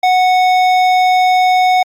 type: tone with hard clipping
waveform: sine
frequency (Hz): 737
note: F#5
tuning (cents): -7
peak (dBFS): -10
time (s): 0.03-1.83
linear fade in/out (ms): 5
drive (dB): 12
effects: Opus 48 kbps